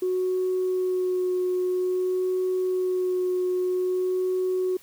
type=tone with vibrato; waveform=sine; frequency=367.2 Hz; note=F#4; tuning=13 cents flat; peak=-21 dBFS; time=0.02-4.77 s; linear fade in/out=5 ms; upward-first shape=sine; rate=0.51 Hz; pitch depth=13 cents each way; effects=tanh soft clip ceiling -18 dBFS + white hiss -53 dBFS RMS until 4.82 s